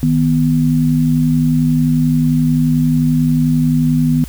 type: tone pair together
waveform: sine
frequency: 155.59 / 246.9 Hz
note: D#3 / B3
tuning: 0 / 0 cents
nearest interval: minor sixth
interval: 800 cents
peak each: -13 dBFS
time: 0.03-4.24 s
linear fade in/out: 0 ms
effects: added 60 Hz sine -28 dBFS peak until 4.28 s + white hiss -39 dBFS RMS until 4.28 s